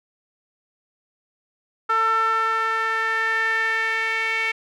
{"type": "tone with band-pass filter sweep", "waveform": "sawtooth", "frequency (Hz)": 447.3, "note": "A4", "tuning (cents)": 28, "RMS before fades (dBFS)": -22, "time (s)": [1.89, 4.52], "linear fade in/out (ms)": 10, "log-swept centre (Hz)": [1300, 2200], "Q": 5.3, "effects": []}